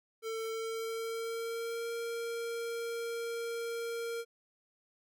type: tone with pitch glide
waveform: square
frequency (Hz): 447.9 to 464.5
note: A4 to A#4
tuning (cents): +31 to -6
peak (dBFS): -36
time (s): 0.22-4.25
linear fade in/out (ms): 50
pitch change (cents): +63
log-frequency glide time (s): 0.51-1.91
effects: none